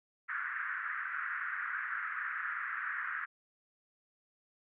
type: band-pass noise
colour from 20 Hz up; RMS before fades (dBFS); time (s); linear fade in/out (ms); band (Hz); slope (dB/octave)
white; -38; 0.28-3.26; 20; 1300 to 1800; 48
effects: none